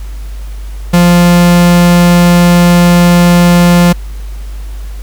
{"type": "tone", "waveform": "45% pulse", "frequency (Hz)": 174.61, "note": "F3", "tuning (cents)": 0, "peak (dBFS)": -3, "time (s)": [0.93, 3.93], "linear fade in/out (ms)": 10, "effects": ["added 50 Hz sine -19 dBFS peak until 5.02 s", "pink hiss -38 dBFS RMS until 5.02 s"]}